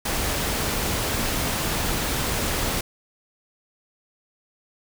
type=noise; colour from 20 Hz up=pink; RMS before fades=-25 dBFS; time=0.05-2.81 s; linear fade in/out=5 ms; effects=none